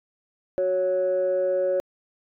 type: tone pair together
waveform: sine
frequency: 370 / 554.4 Hz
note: F#4 / C#5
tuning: 0 / 0 cents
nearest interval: perfect fifth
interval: 700 cents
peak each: -26 / -20 dBFS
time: 0.58-1.8 s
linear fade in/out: 0 ms
effects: tanh soft clip ceiling -16 dBFS